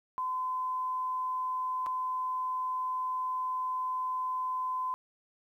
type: tone with dropouts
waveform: sine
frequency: 1021 Hz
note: C6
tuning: 43 cents flat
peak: -30 dBFS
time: 0.18-4.94 s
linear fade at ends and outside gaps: 0 ms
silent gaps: 1.862-1.867 s
effects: 11-bit